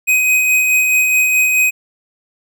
square tone with tremolo, 2512 Hz, D#7, 16 cents sharp, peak -10 dBFS, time 0.07-1.71 s, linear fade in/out 20 ms, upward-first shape sine, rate 4.7 Hz, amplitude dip 30%, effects none

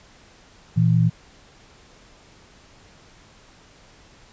sine tone pair together, 116.54 / 164.81 Hz, A#2 / E3, 0 / 0 cents, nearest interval tritone, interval 600 cents, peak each -17 dBFS, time 0.76-1.1 s, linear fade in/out 20 ms, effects pink hiss -51 dBFS RMS until 4.32 s + resampled to 16000 Hz

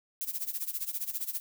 violet noise with tremolo, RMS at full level -32 dBFS, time 0.21-1.4 s, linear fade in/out 0 ms, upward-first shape sine, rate 15 Hz, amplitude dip 85%, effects none

